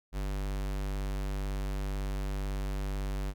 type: tone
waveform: square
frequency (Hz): 49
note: G1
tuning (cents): 0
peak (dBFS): -32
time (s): 0.12-3.34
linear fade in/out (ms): 50
effects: none